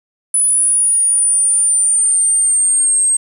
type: exponential sweep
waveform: sine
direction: down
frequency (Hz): 9970 to 8372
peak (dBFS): -10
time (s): 0.34-3.17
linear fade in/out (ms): 5
effects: 7-bit